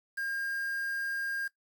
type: tone with quantisation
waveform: triangle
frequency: 1611 Hz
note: G6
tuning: 47 cents sharp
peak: -30 dBFS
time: 0.17-1.48 s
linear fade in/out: 10 ms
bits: 8
effects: noise-tail reverb RT60 0.1 s tail -17 dB re dry